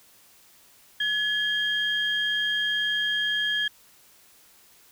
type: tone pair together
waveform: sine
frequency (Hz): 1700 / 3221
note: G#6 / G7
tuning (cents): +40 / +46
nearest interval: major seventh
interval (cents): 1106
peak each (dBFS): -25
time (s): 1-3.68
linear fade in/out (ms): 5
effects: tanh soft clip ceiling -16 dBFS + white hiss -56 dBFS RMS until 4.91 s